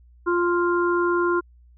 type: harmonic tone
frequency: 349.2 Hz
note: F4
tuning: in tune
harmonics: 1 / 3 / 4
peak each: -20 / -25 / -26 dBFS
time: 0.26-1.41 s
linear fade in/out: 20 ms
effects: added 60 Hz sine -49 dBFS peak until 1.77 s